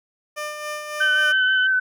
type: tone with tremolo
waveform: 15% pulse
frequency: 600 Hz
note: D5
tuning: 37 cents sharp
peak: -20 dBFS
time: 0.36-1.33 s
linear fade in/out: 20 ms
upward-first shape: sine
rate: 3.6 Hz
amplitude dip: 45%
type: tone with vibrato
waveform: sine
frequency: 1525 Hz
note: G6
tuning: 48 cents flat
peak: -16 dBFS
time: 1-1.8 s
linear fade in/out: 10 ms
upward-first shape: sine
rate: 6.2 Hz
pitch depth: 21 cents each way
type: tone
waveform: sine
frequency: 3032 Hz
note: F#7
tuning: 42 cents sharp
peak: -25 dBFS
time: 1.01-1.67 s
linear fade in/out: 5 ms
effects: none